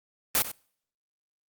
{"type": "noise with echo", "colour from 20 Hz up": "white", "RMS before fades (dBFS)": -23, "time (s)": [0.35, 0.42], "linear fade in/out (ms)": 0, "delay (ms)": 95, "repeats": 1, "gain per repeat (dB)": -13, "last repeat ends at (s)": 0.515, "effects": ["noise-tail reverb RT60 0.6 s tail -26 dB re dry", "Opus 32 kbps"]}